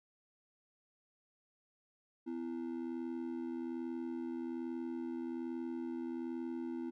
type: ring-modulated tone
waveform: triangle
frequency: 293.7 Hz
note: D4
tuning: in tune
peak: -33 dBFS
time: 2.26-6.91 s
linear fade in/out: 20 ms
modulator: 40.6 Hz
effects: none